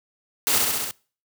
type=noise with echo; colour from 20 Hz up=white; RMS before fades=-21 dBFS; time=0.47-0.58 s; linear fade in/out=0 ms; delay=66 ms; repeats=5; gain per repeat=-2 dB; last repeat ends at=0.91 s; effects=noise-tail reverb RT60 0.4 s tail -24 dB re dry + high-pass 80 Hz 12 dB/octave